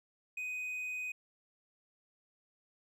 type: tone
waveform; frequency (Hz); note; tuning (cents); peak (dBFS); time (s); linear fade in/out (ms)
triangle; 2500; D#7; +8; -35; 0.37-1.12; 5
effects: none